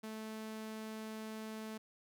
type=tone; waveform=sawtooth; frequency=218.6 Hz; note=A3; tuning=11 cents flat; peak=-39 dBFS; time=0.03-1.78 s; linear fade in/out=10 ms; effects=none